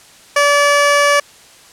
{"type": "tone", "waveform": "15% pulse", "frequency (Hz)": 576, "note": "D5", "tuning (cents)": -34, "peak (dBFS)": -3, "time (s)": [0.36, 1.2], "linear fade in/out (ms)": 5, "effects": ["white hiss -43 dBFS RMS until 1.72 s", "low-pass 9000 Hz 12 dB/octave"]}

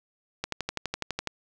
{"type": "click train", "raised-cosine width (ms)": 0.2, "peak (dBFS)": -12, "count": 11, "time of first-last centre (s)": [0.44, 1.273], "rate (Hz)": 12, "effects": []}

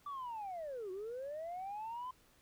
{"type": "linear two-way sweep", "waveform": "sine", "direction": "down then up", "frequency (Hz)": [1174.7, 361, 1030], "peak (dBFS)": -39, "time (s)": [0.06, 2.11], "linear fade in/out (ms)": 5, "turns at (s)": 0.91, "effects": ["tanh soft clip ceiling -38 dBFS", "pink hiss -68 dBFS RMS until 2.41 s"]}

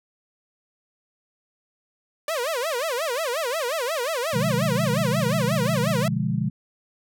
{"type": "tone with vibrato", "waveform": "sawtooth", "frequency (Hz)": 560, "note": "C#5", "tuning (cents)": 18, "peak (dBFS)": -20, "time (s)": [2.28, 6.08], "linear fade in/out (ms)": 2, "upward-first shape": "sine", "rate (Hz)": 5.6, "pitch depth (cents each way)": 300}
{"type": "chord", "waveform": "sine", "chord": "B diminished seventh", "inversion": "none", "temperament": "equal", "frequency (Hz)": [123.47, 146.83, 174.61, 207.7], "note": ["B2", "D3", "F3", "Ab3"], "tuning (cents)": [0, 0, 0, 0], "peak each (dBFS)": -27, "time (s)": [4.33, 6.5], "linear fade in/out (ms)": 10}
{"effects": []}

